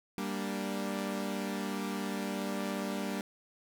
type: chord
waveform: sawtooth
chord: G minor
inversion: none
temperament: equal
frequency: 196 / 233.1 / 293.7 Hz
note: G3 / Bb3 / D4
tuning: 0 / 0 / 0 cents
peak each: -32 / -35 / -36 dBFS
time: 0.18-3.21 s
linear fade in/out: 0 ms
effects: none